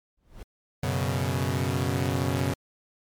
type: noise with exponential growth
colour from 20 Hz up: brown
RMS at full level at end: -34 dBFS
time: 0.17-0.43 s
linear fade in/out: 5 ms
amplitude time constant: 55 ms
type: chord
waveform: sawtooth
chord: F# suspended fourth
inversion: none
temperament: equal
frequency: 92.5 / 123.47 / 138.59 Hz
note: F#2 / B2 / C#3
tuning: 0 / 0 / 0 cents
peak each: -25 dBFS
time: 0.83-2.54 s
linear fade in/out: 5 ms
effects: MP3 96 kbps